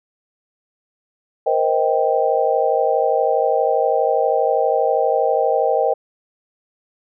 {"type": "chord", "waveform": "sine", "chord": "C minor seventh", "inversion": "third", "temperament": "just", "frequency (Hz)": [470.9, 523.3, 627.9, 784.9], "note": ["Bb4", "C5", "Eb5", "G5"], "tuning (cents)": [18, 0, 16, 2], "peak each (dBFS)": -20, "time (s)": [1.46, 5.94], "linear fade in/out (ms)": 10, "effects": []}